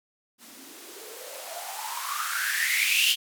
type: noise with band-pass filter sweep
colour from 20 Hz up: violet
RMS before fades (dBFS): -29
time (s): 0.38-3.16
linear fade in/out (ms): 50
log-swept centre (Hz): 220 to 3100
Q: 8.7
effects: none